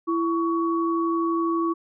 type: tone pair together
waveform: sine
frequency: 333.6 / 1122 Hz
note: E4 / C#6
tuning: +21 / +21 cents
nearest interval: octave + major sixth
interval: 2100 cents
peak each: -22 / -26 dBFS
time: 0.07-1.74 s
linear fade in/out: 20 ms
effects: none